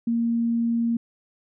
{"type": "tone", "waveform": "sine", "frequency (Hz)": 232.6, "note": "A#3", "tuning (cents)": -4, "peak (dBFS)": -20, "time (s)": [0.07, 0.97], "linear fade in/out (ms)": 5, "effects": []}